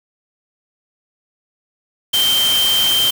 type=tone in noise; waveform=sine; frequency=3136 Hz; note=G7; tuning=in tune; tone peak=-13 dBFS; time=2.13-3.11 s; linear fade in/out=10 ms; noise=white; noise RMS=-21 dBFS; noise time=2.13-3.11 s; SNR=+5 dB; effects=none